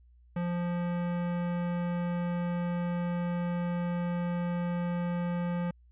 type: tone with hard clipping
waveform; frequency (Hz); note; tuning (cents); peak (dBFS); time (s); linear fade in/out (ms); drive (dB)
sine; 174.61; F3; 0; -31; 0.36-5.71; 5; 18
effects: added 60 Hz sine -56 dBFS peak until 5.91 s + resampled to 8000 Hz